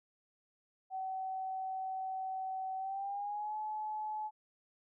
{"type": "tone with pitch glide", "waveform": "sine", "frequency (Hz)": [759, 856.9], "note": ["F#5", "A5"], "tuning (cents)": [44, -46], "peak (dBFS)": -36, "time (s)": [0.9, 4.31], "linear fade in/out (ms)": 50, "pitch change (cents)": 210, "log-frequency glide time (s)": [2.77, 3.56], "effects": []}